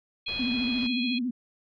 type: harmonic tone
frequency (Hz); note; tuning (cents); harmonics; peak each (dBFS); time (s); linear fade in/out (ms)
830.6; G#5; 0; 3 / 4 / 5; -33 / -34 / -35; 0.26-1.19; 10
type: noise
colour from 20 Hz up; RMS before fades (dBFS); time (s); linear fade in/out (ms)
pink; -42; 0.28-0.87; 5
type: tone with vibrato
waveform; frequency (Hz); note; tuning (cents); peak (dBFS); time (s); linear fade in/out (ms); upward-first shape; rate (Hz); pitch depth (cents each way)
sine; 246.2; B3; -5; -26; 0.39-1.31; 10; sine; 14; 93
type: noise with exponential growth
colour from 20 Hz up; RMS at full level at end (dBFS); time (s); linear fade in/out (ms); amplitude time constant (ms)
violet; -37; 0.51-0.86; 0; 75
effects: resampled to 11025 Hz